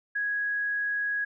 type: tone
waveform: sine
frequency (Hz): 1661.2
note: G#6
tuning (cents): 0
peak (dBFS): -26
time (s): 0.15-1.25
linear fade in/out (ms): 10
effects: none